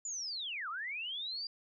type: linear two-way sweep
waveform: sine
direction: down then up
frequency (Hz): 7130 to 1159 to 4826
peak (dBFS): -37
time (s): 0.05-1.47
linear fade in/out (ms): 2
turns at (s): 0.69
effects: none